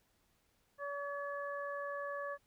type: harmonic tone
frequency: 569 Hz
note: C#5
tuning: 45 cents sharp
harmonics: 1 / 2 / 3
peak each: -41 / -43 / -45 dBFS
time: 0.78-2.38 s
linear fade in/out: 50 ms
effects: pink hiss -75 dBFS RMS until 2.46 s